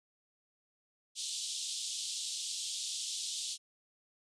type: band-pass noise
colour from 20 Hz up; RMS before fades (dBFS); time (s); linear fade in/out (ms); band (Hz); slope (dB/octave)
pink; -39; 1.15-3.58; 50; 3200 to 9100; 48
effects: none